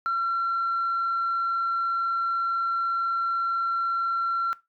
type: tone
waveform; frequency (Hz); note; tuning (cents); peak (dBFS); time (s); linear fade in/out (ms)
sine; 1361; F6; -45; -21; 0.06-4.53; 0
effects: noise-tail reverb RT60 0.2 s tail -19 dB re dry + tanh soft clip ceiling -20 dBFS